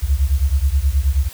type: beating tone pair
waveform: sine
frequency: 64.9 / 74.3 Hz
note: C2 / D2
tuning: -13 / +21 cents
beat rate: 9.4 Hz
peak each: -16 / -17 dBFS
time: 0.02-1.29 s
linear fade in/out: 20 ms
effects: white hiss -39 dBFS RMS until 1.33 s